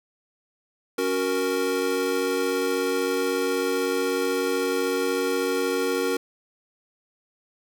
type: chord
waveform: square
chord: F# major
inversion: second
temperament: equal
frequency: 277.2 / 370 / 466.2 Hz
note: C#4 / F#4 / A#4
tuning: 0 / 0 / 0 cents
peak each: -30 / -28 / -26 dBFS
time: 0.98-6.17 s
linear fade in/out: 5 ms
effects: none